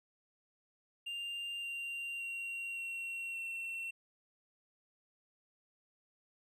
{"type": "tone with pitch steps", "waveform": "triangle", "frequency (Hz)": [2794, 2773, 2752, 2732, 2711], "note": ["F7", "F7", "F7", "F7", "E7"], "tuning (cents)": [0, -13, -26, -39, 48], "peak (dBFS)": -37, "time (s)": [1.06, 3.91], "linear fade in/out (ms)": 10, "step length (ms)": 570, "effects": []}